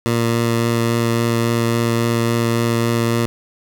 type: tone with vibrato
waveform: 15% pulse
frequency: 116.54 Hz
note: A#2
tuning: in tune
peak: -9 dBFS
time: 0.06-3.26 s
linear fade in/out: 0 ms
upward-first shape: triangle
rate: 3.6 Hz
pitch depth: 12 cents each way
effects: none